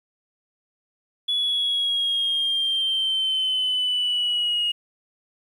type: exponential sweep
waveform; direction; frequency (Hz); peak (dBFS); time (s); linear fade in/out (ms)
sine; down; 3409 to 2867; -19; 1.28-4.72; 10
effects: tanh soft clip ceiling -17 dBFS + 9-bit